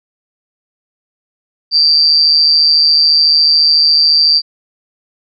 sine tone with amplitude modulation, 4699 Hz, D8, in tune, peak -3 dBFS, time 1.71-4.42 s, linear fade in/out 50 ms, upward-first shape sine, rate 154 Hz, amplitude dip 75%, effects none

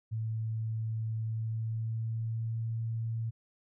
sine tone with pitch glide, 111.2 to 113.54 Hz, A2 to A#2, +19 to -45 cents, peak -31 dBFS, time 0.11-3.31 s, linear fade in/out 20 ms, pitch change +36 cents, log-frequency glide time 1.21-2.62 s, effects none

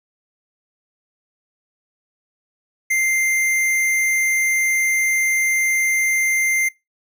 sine tone with hard clipping, 2093 Hz, C7, in tune, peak -17 dBFS, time 2.9-6.69 s, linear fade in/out 10 ms, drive 18 dB, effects noise-tail reverb RT60 0.2 s tail -21 dB re dry

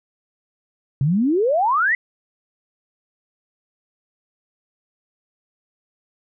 sine exponential sweep, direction up, 128.8 to 2045 Hz, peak -15 dBFS, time 1.01-1.95 s, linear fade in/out 2 ms, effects none

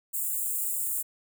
white high-pass noise, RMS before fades -30 dBFS, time 0.13-1.03 s, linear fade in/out 20 ms, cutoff 7200 Hz, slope 96 dB/octave, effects none

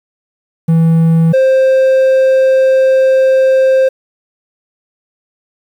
triangle tone pair in turn, 163.9 / 526.7 Hz, E3 / C5, -10 / +11 cents, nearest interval octave + minor sixth, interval 2021 cents, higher second, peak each -4 dBFS, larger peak neither, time 0.68-1.33 / 1.33-3.89 s, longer second, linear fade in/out 10 ms, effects 7-bit

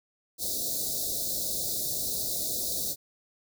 white band-stop noise, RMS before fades -31 dBFS, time 0.38-2.96 s, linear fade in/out 50 ms, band 710 to 3700 Hz, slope 96 dB/octave, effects none

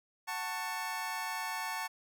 25% pulse chord, F# minor, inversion none, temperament just, 740 / 888 / 1110 Hz, F#5 / A5 / C#6, 0 / +16 / +2 cents, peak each -39 / -34 / -38 dBFS, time 0.27-1.88 s, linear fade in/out 20 ms, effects none

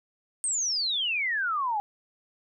sine exponential sweep, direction down, 8720 to 800 Hz, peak -25 dBFS, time 0.44-1.8 s, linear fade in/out 0 ms, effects none

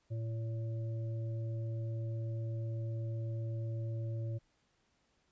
harmonic tone, 113 Hz, A2, 47 cents sharp, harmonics 1 / 3 / 5, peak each -35 / -50 / -50 dBFS, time 0.1-4.39 s, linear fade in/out 20 ms, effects pink hiss -75 dBFS RMS until 5.31 s + resampled to 16000 Hz

